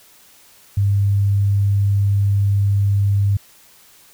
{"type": "tone", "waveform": "sine", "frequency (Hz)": 100, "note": "G2", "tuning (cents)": 35, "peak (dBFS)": -13, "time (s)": [0.77, 3.37], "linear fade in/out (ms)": 5, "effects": ["white hiss -49 dBFS RMS until 4.13 s"]}